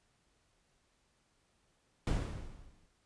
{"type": "noise with exponential decay", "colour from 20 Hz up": "brown", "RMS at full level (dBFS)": -27, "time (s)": [2.07, 2.86], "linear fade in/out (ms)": 1, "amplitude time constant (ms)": 170, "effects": ["pink hiss -74 dBFS RMS until 3.05 s", "resampled to 22050 Hz"]}